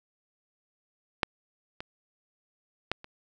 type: clicks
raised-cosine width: 0.3 ms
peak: -7 / -21 / -11 / -28 dBFS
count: 4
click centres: 1.232 / 1.805 / 2.916 / 3.044 s
effects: none